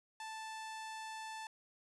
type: tone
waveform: sawtooth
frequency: 880 Hz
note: A5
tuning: in tune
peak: -40 dBFS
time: 0.2-1.47 s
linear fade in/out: 2 ms
effects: resampled to 24000 Hz + 12-bit